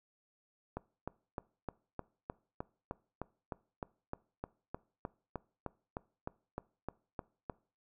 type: click train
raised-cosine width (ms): 1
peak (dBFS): -24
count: 23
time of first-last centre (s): 0.77-7.498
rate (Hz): 3.27
effects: noise-tail reverb RT60 0.4 s tail -22 dB re dry